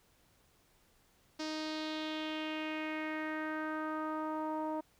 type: tone with low-pass filter sweep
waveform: sawtooth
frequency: 311.1 Hz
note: D#4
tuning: in tune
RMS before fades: -38 dBFS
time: 1.39-4.81 s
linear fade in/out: 10 ms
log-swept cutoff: 5200 to 840 Hz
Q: 3.2
effects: pink hiss -69 dBFS RMS until 4.99 s